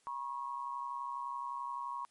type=tone pair together; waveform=sine; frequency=962.3 / 1094 Hz; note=B5 / C#6; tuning=-45 / -23 cents; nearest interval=major second; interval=222 cents; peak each=-40 / -40 dBFS; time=0.07-2.05 s; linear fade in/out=0 ms; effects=white hiss -71 dBFS RMS until 2.1 s + MP3 48 kbps